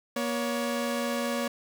sawtooth tone pair together, 238.6 / 561.6 Hz, A#3 / C#5, +41 / +22 cents, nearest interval octave + minor third, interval 1481 cents, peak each -26 / -27 dBFS, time 0.16-1.48 s, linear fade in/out 5 ms, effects none

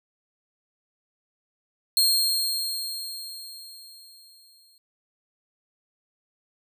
sawtooth tone with exponential decay, 4231 Hz, C8, 19 cents sharp, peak -14 dBFS, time 1.97-4.78 s, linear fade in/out 1 ms, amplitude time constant 610 ms, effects none

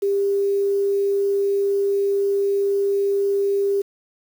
sine tone with quantisation, 398.5 Hz, G4, 28 cents sharp, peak -17 dBFS, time 0.02-3.82 s, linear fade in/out 10 ms, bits 7, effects none

